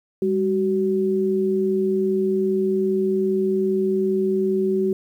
sine tone pair together, 200 / 377.5 Hz, G3 / F#4, +35 / +35 cents, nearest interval major seventh, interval 1100 cents, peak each -23 / -19 dBFS, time 0.22-4.93 s, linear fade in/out 2 ms, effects 9-bit

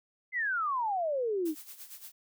sine exponential sweep, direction down, 2093 to 293.7 Hz, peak -28 dBFS, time 0.32-1.55 s, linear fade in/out 50 ms
blue noise with tremolo, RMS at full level -45 dBFS, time 1.45-2.12 s, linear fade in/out 10 ms, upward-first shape sine, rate 8.7 Hz, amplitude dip 70%
effects none

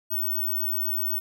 sine tone, 15804 Hz, B9, in tune, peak -24 dBFS, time 0.1-1.2 s, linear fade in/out 20 ms, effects none

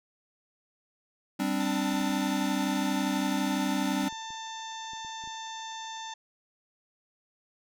square chord, G suspended fourth, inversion none, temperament equal, 196 / 261.6 / 293.7 Hz, G3 / C4 / D4, 0 / 0 / 0 cents, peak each -32 dBFS, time 1.39-4.09 s, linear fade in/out 10 ms
harmonic tone, 892 Hz, A5, 23 cents sharp, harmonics 1 / 2 / 3 / 4 / 5 / 6 / 7 / 8, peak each -39 / -46 / -53 / -43 / -54 / -54 / -48 / -55 dBFS, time 1.6-6.14 s, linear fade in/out 5 ms
clicks, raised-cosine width 3 ms, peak -40 dBFS, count 10, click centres 1.941 / 2.009 / 2.098 / 4.039 / 4.126 / 4.305 / 4.934 / 5.048 / 5.239 / 5.275 s
effects none

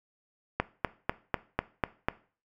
click train, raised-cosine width 0.5 ms, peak -10 dBFS, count 7, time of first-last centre 0.6-2.085 s, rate 4.04 Hz, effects noise-tail reverb RT60 0.4 s tail -18 dB re dry

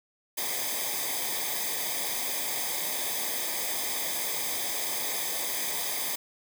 white noise with comb filter, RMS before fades -31 dBFS, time 0.37-6.16 s, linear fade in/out 10 ms, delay 0.71 ms, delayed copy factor -0.8, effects none

